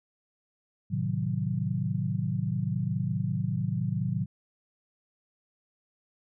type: chord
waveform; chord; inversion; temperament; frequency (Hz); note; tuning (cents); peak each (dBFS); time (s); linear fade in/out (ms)
sine; A diminished seventh; none; equal; 110 / 130.81 / 155.56 / 185; A2 / C3 / Eb3 / Gb3; 0 / 0 / 0 / 0; -32; 0.9-4.26; 20
effects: none